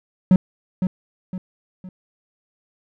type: tone with echo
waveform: triangle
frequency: 184.6 Hz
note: F#3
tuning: 4 cents flat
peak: -7 dBFS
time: 0.31-0.36 s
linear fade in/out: 2 ms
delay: 510 ms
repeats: 3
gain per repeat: -8 dB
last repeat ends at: 1.89 s
effects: none